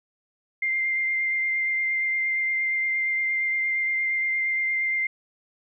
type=tone with vibrato; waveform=sine; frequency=2097 Hz; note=C7; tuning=3 cents sharp; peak=-22 dBFS; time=0.62-5.07 s; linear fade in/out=5 ms; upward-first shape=triangle; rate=8.6 Hz; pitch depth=15 cents each way; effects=none